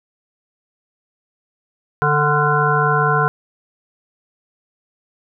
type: harmonic tone with a mistuned harmonic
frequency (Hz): 147.9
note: D3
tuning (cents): +13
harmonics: 1 / 3 / 5 / 7 / 9 / 10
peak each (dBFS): -19 / -21 / -22 / -19 / -20 / -22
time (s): 2.02-3.28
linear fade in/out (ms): 0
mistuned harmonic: 9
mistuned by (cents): +55
effects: none